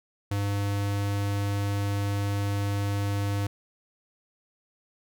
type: tone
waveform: square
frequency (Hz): 100.8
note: G2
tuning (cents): +49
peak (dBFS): -26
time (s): 0.31-3.47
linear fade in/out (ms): 5
effects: none